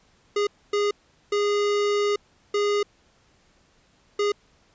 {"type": "tone bursts at uneven times", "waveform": "square", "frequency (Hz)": 410.9, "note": "G#4", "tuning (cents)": -18, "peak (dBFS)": -21, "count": 5, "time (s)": [[0.36, 0.47], [0.73, 0.91], [1.32, 2.16], [2.54, 2.83], [4.19, 4.32]], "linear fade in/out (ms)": 5, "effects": ["pink hiss -61 dBFS RMS until 4.74 s", "resampled to 16000 Hz"]}